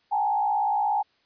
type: tone with frequency modulation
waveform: sine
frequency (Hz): 830.6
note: G#5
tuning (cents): 0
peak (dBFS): -21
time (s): 0.11-1.03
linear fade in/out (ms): 20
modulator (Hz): 57.1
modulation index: 0.95
effects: white hiss -66 dBFS RMS until 1.25 s + resampled to 11025 Hz